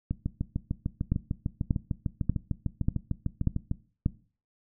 two click trains, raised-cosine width 5 ms, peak -16 / -12 dBFS, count 25 / 6, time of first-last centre 0.11-3.714 / 1.12-4.061 s, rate 6.66 / 1.7 Hz, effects noise-tail reverb RT60 0.4 s tail -18 dB re dry

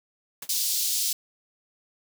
white noise with exponential decay, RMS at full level -31 dBFS, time 0.42-0.51 s, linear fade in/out 5 ms, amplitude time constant 18 ms
pink high-pass noise, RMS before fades -26 dBFS, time 0.49-1.13 s, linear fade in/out 5 ms, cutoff 4100 Hz, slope 24 dB/octave
effects none

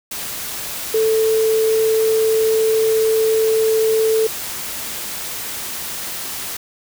sine tone in noise, 441.8 Hz, A4, 7 cents sharp, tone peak -13 dBFS, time 0.94-4.27 s, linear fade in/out 5 ms, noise white, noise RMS -27 dBFS, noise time 0.11-6.57 s, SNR +11 dB, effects none

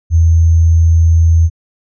sine tone with sample-and-hold, 82.41 Hz, E2, in tune, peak -5 dBFS, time 0.1-1.5 s, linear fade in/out 50 ms, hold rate 6300 Hz, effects resampled to 16000 Hz

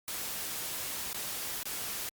white noise with dropouts, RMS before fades -37 dBFS, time 0.08-2.09 s, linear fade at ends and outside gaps 0 ms, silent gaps 1.13-1.145 / 1.63-1.655 s, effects Opus 48 kbps

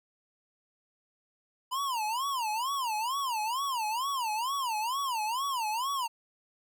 square tone with vibrato, 978 Hz, B5, 17 cents flat, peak -30 dBFS, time 1.71-6.08 s, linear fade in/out 20 ms, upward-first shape sine, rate 2.2 Hz, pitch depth 250 cents each way, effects none

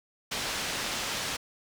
white low-pass noise, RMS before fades -33 dBFS, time 0.31-1.37 s, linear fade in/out 10 ms, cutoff 5100 Hz, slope 12 dB/octave, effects none

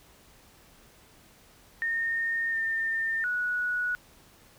sine tone with pitch steps, 1833 / 1807 / 1466 Hz, A#6 / A6 / F#6, -30 / +46 / -16 cents, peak -26 dBFS, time 1.82-3.95 s, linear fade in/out 0 ms, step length 710 ms, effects pink hiss -57 dBFS RMS until 4.58 s

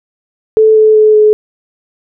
sine tone with pitch steps, 437.1 / 433.3 / 429.6 / 425.9 Hz, A4 / A4 / A4 / G#4, -11 / -27 / -41 / +44 cents, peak -3 dBFS, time 0.57-1.33 s, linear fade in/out 0 ms, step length 190 ms, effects none

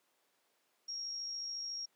sine tone with amplitude modulation, 5588 Hz, F8, in tune, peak -37 dBFS, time 0.88-1.86 s, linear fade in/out 10 ms, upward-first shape sine, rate 54 Hz, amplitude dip 30%, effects pink hiss -75 dBFS RMS until 1.95 s + high-pass 400 Hz 12 dB/octave

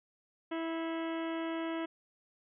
harmonic tone with a mistuned harmonic, 327.7 Hz, E4, 10 cents flat, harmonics 1 / 2 / 3 / 4 / 5 / 6 / 7 / 8 / 9 / 10, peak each -35 / -41 / -45 / -47 / -49 / -51 / -52 / -53 / -54 / -55 dBFS, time 0.51-1.86 s, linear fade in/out 10 ms, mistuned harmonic 7, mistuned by -92 cents, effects none

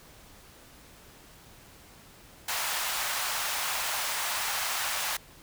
pink high-pass noise, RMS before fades -31 dBFS, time 2.48-5.17 s, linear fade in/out 5 ms, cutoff 760 Hz, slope 24 dB/octave, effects pink hiss -53 dBFS RMS until 5.42 s

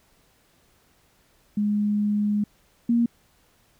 sine tone pair in turn, 207.7 / 235.1 Hz, G#3 / A#3, 0 / +15 cents, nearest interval major second, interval 215 cents, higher second, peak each -20 / -17 dBFS, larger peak second, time 1.57-2.44 / 2.89-3.06 s, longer first, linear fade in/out 5 ms, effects pink hiss -62 dBFS RMS until 3.79 s

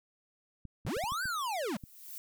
clicks, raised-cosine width 5 ms, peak -32 dBFS, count 7, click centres 0.653 / 0.852 / 0.968 / 1.039 / 1.121 / 1.256 / 1.838 s
square linear two-way sweep, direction up then down, 72.1 to 1591 to 171.8 Hz, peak -33 dBFS, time 0.86-1.77 s, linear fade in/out 5 ms, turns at 1.24 s
violet noise with exponential growth, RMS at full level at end -42 dBFS, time 1.44-2.18 s, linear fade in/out 0 ms, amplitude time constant 160 ms
effects none

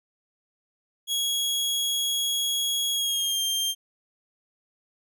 sawtooth tone with pitch glide, 3322 to 3183 Hz, G#7 to G7, 0 to +26 cents, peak -21 dBFS, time 1.07-3.75 s, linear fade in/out 50 ms, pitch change -74 cents, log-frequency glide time 2.92-3.42 s, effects none

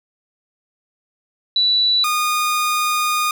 sine / sawtooth tone pair in turn, 3951 / 1225.9 Hz, B7 / D#6, 0 / -26 cents, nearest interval octave + minor sixth, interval 2026 cents, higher first, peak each -13 dBFS, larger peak neither, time 1.56-2.04 / 2.04-3.31 s, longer second, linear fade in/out 2 ms, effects none

